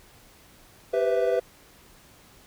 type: chord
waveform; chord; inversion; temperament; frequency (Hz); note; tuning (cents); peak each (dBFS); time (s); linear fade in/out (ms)
triangle; C major seventh; second; equal with one note detuned; 392 / 493.9 / 513.7 / 659.3; G4 / B4 / C5 / E5; 0 / 0 / -32 / 0; -26 / -22 / -28 / -25; 0.93-1.4; 10
effects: pink hiss -54 dBFS RMS until 2.46 s